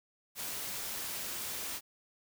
white noise, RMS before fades -39 dBFS, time 0.35-1.81 s, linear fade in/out 50 ms, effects none

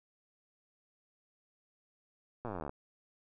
slowing click train, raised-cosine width 1 ms, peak -26 dBFS, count 23, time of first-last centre 2.45-2.694 s, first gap 8 ms, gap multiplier 1.03, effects none

